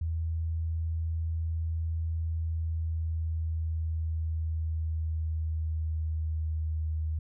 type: tone with pitch glide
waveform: sine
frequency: 81.4 to 78.54 Hz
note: E2 to D#2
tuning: -21 to +17 cents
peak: -28 dBFS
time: 0.01-7.19 s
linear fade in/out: 5 ms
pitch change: -62 cents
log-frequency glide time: 2.19-7 s
effects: none